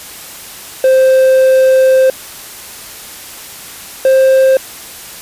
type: tone pair in turn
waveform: triangle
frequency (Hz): 523.3 / 528.2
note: C5 / C5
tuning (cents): 0 / +16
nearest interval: unison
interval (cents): 16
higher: second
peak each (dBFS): -3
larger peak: neither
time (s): 0.84-2.1 / 4.05-4.57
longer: first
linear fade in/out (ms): 2
effects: white hiss -30 dBFS RMS until 5.21 s + resampled to 32000 Hz